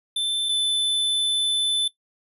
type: tone pair in turn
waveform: square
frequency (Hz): 3540 / 3516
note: A7 / A7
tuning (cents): +10 / -2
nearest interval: unison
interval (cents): 12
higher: first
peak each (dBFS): -22 / -20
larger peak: second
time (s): 0.16-0.49 / 0.49-1.88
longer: second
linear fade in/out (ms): 5
effects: noise-tail reverb RT60 0.1 s tail -18 dB re dry + resampled to 32000 Hz